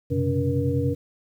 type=tone cluster; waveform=sine; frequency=92.8 / 127 / 137.4 / 283.8 / 476.9 Hz; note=F#2 / B2 / C#3 / C#4 / A#4; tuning=+6 / +49 / -15 / +41 / +39 cents; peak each=-27 dBFS; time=0.1-0.95 s; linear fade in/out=20 ms; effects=9-bit